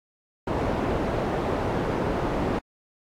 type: low-pass noise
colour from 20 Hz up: white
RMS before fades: -26 dBFS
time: 0.47-2.59 s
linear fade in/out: 5 ms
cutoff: 630 Hz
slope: 12 dB/octave
effects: AAC 64 kbps